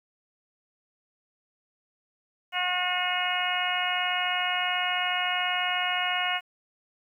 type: harmonic tone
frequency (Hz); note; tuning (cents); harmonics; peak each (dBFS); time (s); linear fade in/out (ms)
361.4; F#4; -41; 2 / 3 / 4 / 5 / 6 / 7 / 8; -31 / -35 / -33 / -35 / -32 / -35 / -30; 2.52-6.41; 50
effects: 10-bit